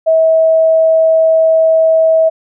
sine tone, 645 Hz, E5, 38 cents flat, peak -6 dBFS, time 0.06-2.3 s, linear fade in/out 20 ms, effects none

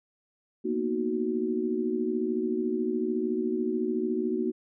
sine chord, B major seventh, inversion third, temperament equal, 233.1 / 246.9 / 311.1 / 370 Hz, A#3 / B3 / D#4 / F#4, 0 / 0 / 0 / 0 cents, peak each -31 / -35 / -32 / -29 dBFS, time 0.64-4.52 s, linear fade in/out 20 ms, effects none

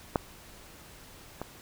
clicks, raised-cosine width 1 ms, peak -10 / -20 dBFS, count 2, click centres 0.158 / 1.416 s, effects pink hiss -51 dBFS RMS until 1.61 s

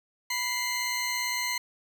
20% pulse tone pair together, 987.8 / 2093 Hz, B5 / C7, 0 / 0 cents, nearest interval octave + minor second, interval 1300 cents, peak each -28 / -24 dBFS, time 0.3-1.58 s, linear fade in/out 5 ms, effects none

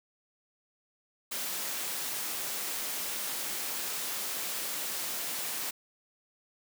white high-pass noise, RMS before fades -35 dBFS, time 1.31-5.71 s, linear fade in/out 10 ms, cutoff 200 Hz, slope 12 dB/octave, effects none

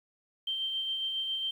sine tone with tremolo, 3137 Hz, G7, 1 cent sharp, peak -29 dBFS, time 0.47-1.51 s, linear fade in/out 5 ms, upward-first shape sine, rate 7.3 Hz, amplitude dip 30%, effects 10-bit

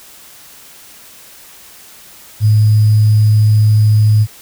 sine tone with sample-and-hold, 106.9 Hz, A2, 49 cents flat, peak -6 dBFS, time 2.4-4.27 s, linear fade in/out 50 ms, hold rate 4900 Hz, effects white hiss -39 dBFS RMS until 4.41 s

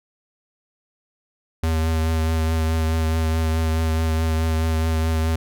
square tone with vibrato, 80.4 Hz, E2, 43 cents flat, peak -19 dBFS, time 1.63-5.36 s, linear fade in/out 5 ms, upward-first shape triangle, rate 4.7 Hz, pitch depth 23 cents each way, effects none

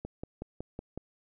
click train, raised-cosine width 2 ms, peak -24 dBFS, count 6, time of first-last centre 0.05-0.976 s, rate 5.4 Hz, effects none

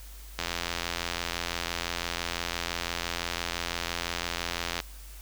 click train, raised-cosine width 0.2 ms, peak -12 dBFS, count 380, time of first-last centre 0.39-4.802 s, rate 85.9 Hz, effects added 50 Hz sine -43 dBFS peak until 5.21 s + white hiss -51 dBFS RMS until 5.21 s

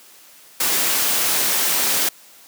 white noise, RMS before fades -19 dBFS, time 0.6-2.09 s, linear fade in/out 5 ms, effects white hiss -47 dBFS RMS until 2.47 s + high-pass 200 Hz 12 dB/octave

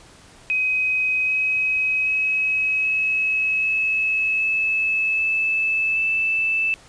sine tone with pitch steps, 2523 / 2539 / 2555 / 2572 / 2588 / 2604 / 2621 / 2638 Hz, D#7 / D#7 / D#7 / E7 / E7 / E7 / E7 / E7, +23 / +34 / +45 / -43 / -32 / -22 / -11 / +1 cents, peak -18 dBFS, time 0.5-6.74 s, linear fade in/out 0 ms, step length 780 ms, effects pink hiss -48 dBFS RMS until 6.88 s + resampled to 22050 Hz

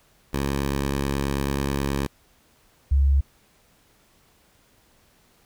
10% pulse / sine tone pair in turn, 69.3 / 69.05 Hz, C#2 / C#2, 0 / -6 cents, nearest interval unison, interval 6 cents, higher first, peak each -15 dBFS, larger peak neither, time 0.33-2.07 / 2.91-3.21 s, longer first, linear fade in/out 10 ms, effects pink hiss -60 dBFS RMS until 5.45 s

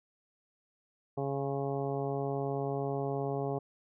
harmonic tone with a mistuned harmonic, 138.59 Hz, C#3, in tune, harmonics 1 / 2 / 3 / 4 / 5 / 6 / 7 / 8, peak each -36 / -40 / -35 / -41 / -39 / -43 / -53 / -49 dBFS, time 1.17-3.59 s, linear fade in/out 10 ms, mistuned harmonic 8, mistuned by -33 cents, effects none

